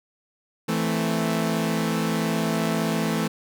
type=chord; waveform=sawtooth; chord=A minor; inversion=second; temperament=equal; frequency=164.81 / 220 / 261.6 Hz; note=E3 / A3 / C4; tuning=0 / 0 / 0 cents; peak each=-22 / -21 / -27 dBFS; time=0.68-3.28 s; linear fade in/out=10 ms; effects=none